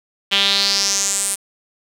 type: tone with band-pass filter sweep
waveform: sawtooth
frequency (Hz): 198.2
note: G3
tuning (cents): +19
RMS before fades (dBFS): -18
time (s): 0.31-1.36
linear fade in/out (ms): 20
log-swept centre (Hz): 3100 to 9500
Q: 4.6
effects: 7-bit